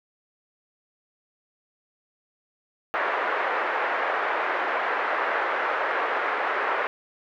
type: band-pass noise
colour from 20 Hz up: white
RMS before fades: -26 dBFS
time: 2.94-6.87 s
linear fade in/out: 0 ms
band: 420 to 1800 Hz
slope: 24 dB/octave
effects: none